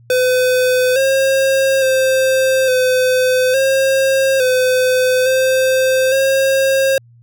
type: tone with pitch steps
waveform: square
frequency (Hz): 506 / 537 / 525 / 510 / 536 / 509 / 521 / 538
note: B4 / C5 / C5 / C5 / C5 / C5 / C5 / C5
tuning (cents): +42 / +45 / +6 / -44 / +42 / -48 / -7 / +48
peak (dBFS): -12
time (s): 0.1-6.98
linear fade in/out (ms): 2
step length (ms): 860
effects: added 118 Hz sine -43 dBFS peak until 7.22 s